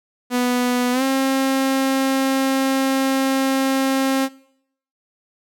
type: tone with pitch glide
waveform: sawtooth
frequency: 246.9 to 267.7 Hz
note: B3 to C4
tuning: 0 to +40 cents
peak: -13 dBFS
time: 0.3-4.29 s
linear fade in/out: 50 ms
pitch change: +140 cents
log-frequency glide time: 0.92-1.03 s
effects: noise-tail reverb RT60 0.7 s tail -21 dB re dry